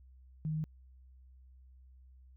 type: tone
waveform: sine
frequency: 155.56 Hz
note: D#3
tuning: in tune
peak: -32 dBFS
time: 0.45-0.64 s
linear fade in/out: 0 ms
effects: added 64 Hz sine -55 dBFS peak until 2.36 s